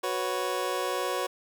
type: chord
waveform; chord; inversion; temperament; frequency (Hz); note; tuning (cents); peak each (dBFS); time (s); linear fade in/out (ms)
25% pulse; F# suspended fourth; none; just; 370 / 493.3 / 555; F#4 / B4 / C#5; 0 / -2 / +2; -29; 0.03-1.27; 10
effects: 10-bit